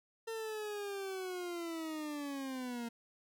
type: linear sweep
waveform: 40% pulse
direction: down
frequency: 454.8 to 230.8 Hz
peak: -38 dBFS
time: 0.27-2.89 s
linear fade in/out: 10 ms
effects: none